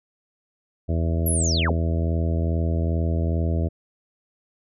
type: harmonic tone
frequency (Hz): 82.41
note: E2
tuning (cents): 0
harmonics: 1 / 2 / 3 / 4 / 5 / 6 / 7 / 8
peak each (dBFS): -21 / -28 / -32 / -33 / -36 / -38 / -37 / -36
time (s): 0.88-3.69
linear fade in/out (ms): 20
type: linear sweep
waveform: sine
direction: down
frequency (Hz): 11840 to 91.9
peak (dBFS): -23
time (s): 1.26-1.72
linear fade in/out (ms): 5
effects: none